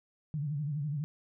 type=tone with vibrato; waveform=sine; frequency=147 Hz; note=D3; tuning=2 cents sharp; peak=-31 dBFS; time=0.34-1.04 s; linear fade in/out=0 ms; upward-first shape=sine; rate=12 Hz; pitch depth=110 cents each way; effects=none